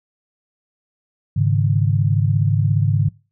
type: chord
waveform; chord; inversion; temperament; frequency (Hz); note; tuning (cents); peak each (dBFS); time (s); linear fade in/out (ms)
sine; Ab suspended fourth; none; equal; 103.83 / 138.59 / 155.56; Ab2 / Db3 / Eb3; 0 / 0 / 0; -17 / -18 / -21; 1.36-3.09; 10
effects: noise-tail reverb RT60 0.3 s tail -21 dB re dry